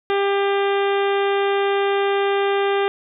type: harmonic tone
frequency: 398 Hz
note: G4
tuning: 26 cents sharp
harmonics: 1 / 2 / 3 / 4 / 5 / 6 / 7 / 8 / 9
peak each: -18 / -24 / -28 / -30 / -32 / -34 / -35 / -36 / -37 dBFS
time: 0.1-2.88 s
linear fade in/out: 0 ms
effects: none